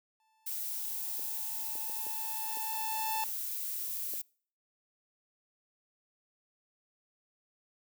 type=tone with exponential growth; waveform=45% pulse; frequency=880 Hz; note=A5; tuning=in tune; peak=-31 dBFS; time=0.2-3.24 s; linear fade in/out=1 ms; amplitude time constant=660 ms
type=noise; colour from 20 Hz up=violet; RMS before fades=-37 dBFS; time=0.46-4.22 s; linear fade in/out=10 ms
type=clicks; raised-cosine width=2 ms; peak=-31 dBFS; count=6; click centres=1.194 / 1.755 / 1.897 / 2.066 / 2.572 / 4.137 s
effects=noise-tail reverb RT60 0.5 s tail -26 dB re dry + high-pass 400 Hz 12 dB/octave